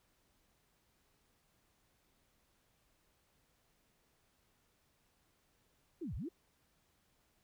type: linear two-way sweep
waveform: sine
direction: down then up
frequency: 379 to 43.06 to 379 Hz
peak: -39 dBFS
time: 6.01-6.29 s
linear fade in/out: 10 ms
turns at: 6.15 s
effects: pink hiss -75 dBFS RMS until 7.43 s